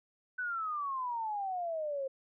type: exponential sweep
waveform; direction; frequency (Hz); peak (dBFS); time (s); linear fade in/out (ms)
sine; down; 1516 to 527; -33; 0.38-2.08; 10
effects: none